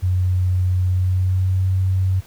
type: tone with pitch glide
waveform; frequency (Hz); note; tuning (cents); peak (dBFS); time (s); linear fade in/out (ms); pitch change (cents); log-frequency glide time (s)
sine; 91.5 to 93.91; F#2 to F#2; -19 to +26; -15; 0.02-2.21; 20; +45; 0.86-1.67
effects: pink hiss -48 dBFS RMS until 2.26 s